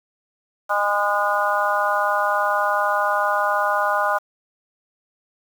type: harmonic tone with a mistuned harmonic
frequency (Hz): 204.3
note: G#3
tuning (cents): -28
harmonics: 3 / 4 / 5 / 6 / 7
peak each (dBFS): -24 / -24 / -24 / -24 / -24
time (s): 0.69-4.19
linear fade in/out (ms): 20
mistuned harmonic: 7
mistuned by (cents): +22
effects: 7-bit